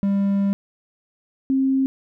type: tone pair in turn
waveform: triangle / sine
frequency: 198.5 / 267 Hz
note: G3 / C4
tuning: +22 / +35 cents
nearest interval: perfect fourth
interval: 513 cents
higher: second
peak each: -15 / -16 dBFS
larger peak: first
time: 0.03-0.53 / 1.5-1.86 s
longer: first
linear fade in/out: 0 ms
effects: none